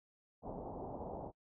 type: low-pass noise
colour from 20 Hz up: white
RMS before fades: -45 dBFS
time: 0.42-1.32 s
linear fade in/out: 50 ms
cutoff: 870 Hz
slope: 48 dB/octave
effects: noise-tail reverb RT60 0.1 s tail -24 dB re dry